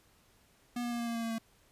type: tone with pitch steps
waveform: square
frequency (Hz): 242 / 239.6 / 237.3 / 235 / 232.7 / 230.4 / 228.2 / 225.9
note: B3 / A#3 / A#3 / A#3 / A#3 / A#3 / A#3 / A3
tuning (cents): -35 / +48 / +31 / +14 / -3 / -20 / -37 / +46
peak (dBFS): -34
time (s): 0.76-1.384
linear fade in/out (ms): 5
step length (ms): 78
effects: pink hiss -66 dBFS RMS until 1.71 s + resampled to 32000 Hz